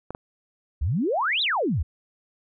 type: clicks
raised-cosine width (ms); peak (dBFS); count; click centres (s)
1; -19; 2; 0.106 / 0.149
type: exponential two-way sweep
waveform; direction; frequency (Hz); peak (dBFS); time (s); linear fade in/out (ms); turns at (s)
sine; up then down; 61.7 to 4080 to 61.7; -21; 0.81-1.83; 10; 1.42
effects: none